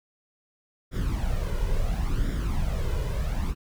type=noise with flanger; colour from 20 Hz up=brown; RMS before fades=-26 dBFS; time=0.91-3.55 s; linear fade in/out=50 ms; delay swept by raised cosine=0.56 to 2.06 ms; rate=0.72 Hz; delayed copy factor=+0.65; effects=none